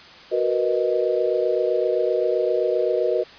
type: chord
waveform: sine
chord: B major seventh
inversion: second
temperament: equal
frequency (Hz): 370 / 466.2 / 493.9 / 622.3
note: F#4 / A#4 / B4 / D#5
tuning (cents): 0 / 0 / 0 / 0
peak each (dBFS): -24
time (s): 0.31-3.24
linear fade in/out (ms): 20
effects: white hiss -44 dBFS RMS until 3.38 s + resampled to 11025 Hz